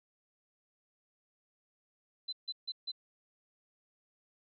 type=tone bursts; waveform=sine; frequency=4043 Hz; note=B7; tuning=40 cents sharp; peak=-35 dBFS; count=4; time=2.28-2.918 s; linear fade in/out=10 ms; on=47 ms; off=150 ms; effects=none